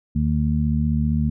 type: harmonic tone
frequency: 75.3 Hz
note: D2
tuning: 44 cents sharp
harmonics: 1 / 2 / 3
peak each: -22 / -22 / -22 dBFS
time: 0.15-1.3 s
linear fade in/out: 10 ms
effects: none